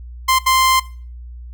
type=tone bursts at uneven times; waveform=sawtooth; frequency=1045 Hz; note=C6; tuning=2 cents flat; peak=-8 dBFS; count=2; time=0.28-0.39 / 0.46-0.8 s; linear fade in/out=10 ms; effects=noise-tail reverb RT60 0.4 s tail -19 dB re dry + added 60 Hz sine -31 dBFS peak until 1.53 s